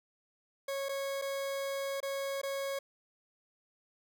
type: tone with dropouts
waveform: 40% pulse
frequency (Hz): 550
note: C#5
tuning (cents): -14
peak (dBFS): -33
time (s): 0.68-2.79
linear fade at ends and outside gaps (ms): 5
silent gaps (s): 0.887-0.891 / 1.216-1.22 / 2.004-2.028 / 2.416-2.432
effects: none